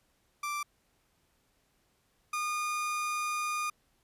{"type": "tone pair in turn", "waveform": "30% pulse", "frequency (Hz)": [1174.7, 1219.1], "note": ["D6", "D#6"], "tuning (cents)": [0, -36], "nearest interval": "minor second", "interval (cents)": 64, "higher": "second", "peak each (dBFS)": [-30, -28], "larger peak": "second", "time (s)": [[0.43, 0.63], [2.33, 3.7]], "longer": "second", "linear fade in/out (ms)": 5, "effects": ["pink hiss -72 dBFS RMS until 4.03 s", "resampled to 32000 Hz"]}